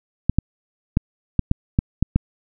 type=clicks; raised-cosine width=5 ms; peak=-3 dBFS; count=8; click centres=0.296 / 0.386 / 0.971 / 1.393 / 1.514 / 1.789 / 2.026 / 2.16 s; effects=none